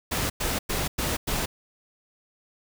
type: noise bursts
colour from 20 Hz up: pink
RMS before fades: -27 dBFS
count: 5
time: 0.11-1.46 s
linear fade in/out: 10 ms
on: 190 ms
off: 100 ms
effects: none